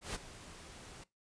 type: noise with ADSR envelope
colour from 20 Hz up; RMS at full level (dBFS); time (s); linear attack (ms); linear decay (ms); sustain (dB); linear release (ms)
pink; -38; 0.01-1.04; 140; 20; -14; 8
effects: noise-tail reverb RT60 0.2 s tail -20 dB re dry + resampled to 22050 Hz